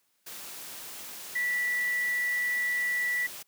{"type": "tone in noise", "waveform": "sine", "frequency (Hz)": 1959, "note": "B6", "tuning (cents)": -15, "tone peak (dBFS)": -26, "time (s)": [1.35, 3.27], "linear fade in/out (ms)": 10, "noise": "white", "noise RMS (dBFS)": -42, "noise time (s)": [0.26, 3.43], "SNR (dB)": 13, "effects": ["white hiss -72 dBFS RMS until 3.47 s", "high-pass 150 Hz 12 dB/octave"]}